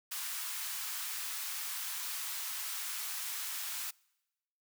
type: high-pass noise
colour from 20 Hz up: white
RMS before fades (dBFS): -39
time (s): 0.11-3.91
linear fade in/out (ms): 10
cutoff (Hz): 940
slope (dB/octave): 24
effects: noise-tail reverb RT60 1.0 s tail -26 dB re dry